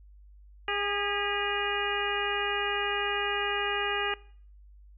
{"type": "harmonic tone with a mistuned harmonic", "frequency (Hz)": 408, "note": "G#4", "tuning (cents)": -31, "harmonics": [1, 2, 3, 4, 5, 6, 7], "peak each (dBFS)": [-35, -35, -35, -35, -35, -35, -35], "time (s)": [0.68, 4.14], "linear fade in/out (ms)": 2, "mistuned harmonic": 5, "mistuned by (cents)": -74, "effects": ["noise-tail reverb RT60 0.5 s tail -21 dB re dry", "added 50 Hz sine -50 dBFS peak until 4.97 s"]}